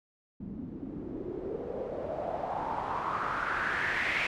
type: noise with low-pass filter sweep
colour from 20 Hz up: white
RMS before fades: -34 dBFS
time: 0.4-4.27 s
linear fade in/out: 5 ms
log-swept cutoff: 210 to 2300 Hz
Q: 4.6
effects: none